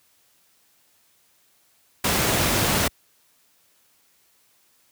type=noise; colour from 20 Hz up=pink; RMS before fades=-21 dBFS; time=2.04-2.88 s; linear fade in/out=5 ms; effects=white hiss -62 dBFS RMS until 4.91 s + high-pass 60 Hz 12 dB/octave